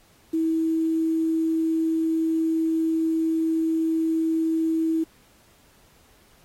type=tone with quantisation; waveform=sine; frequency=322.9 Hz; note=E4; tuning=36 cents flat; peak=-20 dBFS; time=0.33-5.04 s; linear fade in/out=10 ms; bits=8; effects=pink hiss -58 dBFS RMS until 6.44 s + AAC 48 kbps